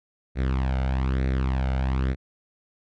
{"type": "tone with flanger", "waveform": "sawtooth", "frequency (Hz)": 65.41, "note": "C2", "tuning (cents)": 0, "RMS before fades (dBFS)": -24, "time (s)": [0.35, 2.16], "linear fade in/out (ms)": 50, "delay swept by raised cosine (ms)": [0.49, 1.39], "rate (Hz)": 1.1, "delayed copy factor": 0.65, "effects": ["low-pass 3000 Hz 12 dB/octave"]}